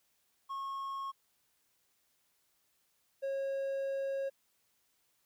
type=tone pair in turn; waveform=triangle; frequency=1090 / 545 Hz; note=C#6 / C#5; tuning=-29 / -29 cents; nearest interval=octave; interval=1200 cents; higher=first; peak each=-35 / -31 dBFS; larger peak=second; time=0.49-1.12 / 3.22-4.3 s; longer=second; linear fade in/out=20 ms; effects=white hiss -75 dBFS RMS until 5.25 s